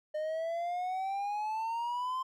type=exponential sweep; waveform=triangle; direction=up; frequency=607 to 1046.5 Hz; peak=-30 dBFS; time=0.14-2.23 s; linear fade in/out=10 ms; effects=none